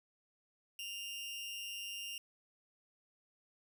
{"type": "tone with amplitude modulation", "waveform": "sawtooth", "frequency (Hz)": 2800, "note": "F7", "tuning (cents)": 4, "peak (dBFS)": -36, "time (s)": [0.79, 2.18], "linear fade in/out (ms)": 2, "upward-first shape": "sine", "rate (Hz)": 199, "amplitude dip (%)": 55, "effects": []}